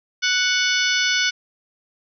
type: harmonic tone with a mistuned harmonic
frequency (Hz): 740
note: F#5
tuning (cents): 0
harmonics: 2 / 3 / 4 / 5 / 6 / 7 / 8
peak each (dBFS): -22 / -24 / -25 / -26 / -27 / -27 / -28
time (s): 0.22-1.31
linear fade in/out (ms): 20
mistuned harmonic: 5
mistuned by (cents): -82
effects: none